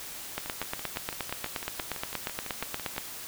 two click trains, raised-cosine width 0.3 ms, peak -21 / -14 dBFS, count 16 / 23, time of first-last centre 0.46-2.964 / 0.38-2.98 s, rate 5.99 / 8.46 Hz, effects white hiss -41 dBFS RMS until 3.27 s

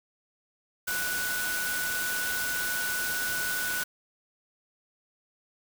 sine tone in noise, 1480 Hz, F#6, in tune, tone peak -30 dBFS, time 0.87-3.84 s, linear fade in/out 10 ms, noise white, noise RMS -33 dBFS, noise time 0.87-3.84 s, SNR 0 dB, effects none

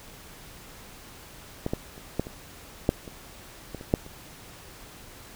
clicks, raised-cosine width 2 ms, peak -14 / -13 / -30 / -11 / -24 / -6 / -25 / -21 / -26 / -6 / -30 dBFS, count 11, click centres 1.664 / 1.735 / 1.979 / 2.196 / 2.269 / 2.891 / 3.078 / 3.747 / 3.811 / 3.939 / 4.064 s, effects pink hiss -47 dBFS RMS until 5.35 s

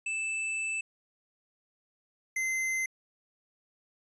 square tone pair in turn, 2637 / 2068 Hz, E7 / C7, 0 / -21 cents, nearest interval major third, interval 421 cents, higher first, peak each -31 / -29 dBFS, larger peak second, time 0.06-0.81 / 2.36-2.86 s, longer first, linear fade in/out 5 ms, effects resampled to 22050 Hz

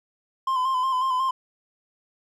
triangle tone with vibrato, 1035 Hz, C6, 19 cents flat, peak -19 dBFS, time 0.47-1.31 s, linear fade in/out 5 ms, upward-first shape square, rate 5.5 Hz, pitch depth 36 cents each way, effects none

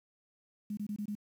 sine tone bursts, 207.7 Hz, G#3, in tune, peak -34 dBFS, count 5, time 0.7-1.152 s, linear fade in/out 5 ms, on 72 ms, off 23 ms, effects 10-bit

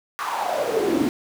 brown noise with high-pass filter sweep, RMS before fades -23 dBFS, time 0.19-1.09 s, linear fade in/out 0 ms, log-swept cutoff 1200 to 250 Hz, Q 6, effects none

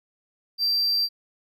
triangle tone, 4702 Hz, D8, 1 cent sharp, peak -19 dBFS, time 0.58-1.09 s, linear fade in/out 50 ms, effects none

